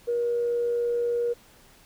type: tone with amplitude modulation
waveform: sine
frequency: 476.3 Hz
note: A#4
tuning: 37 cents sharp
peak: -21 dBFS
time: 0.07-1.34 s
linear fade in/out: 20 ms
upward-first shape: sine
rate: 103 Hz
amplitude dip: 25%
effects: tanh soft clip ceiling -17 dBFS + pink hiss -55 dBFS RMS until 1.85 s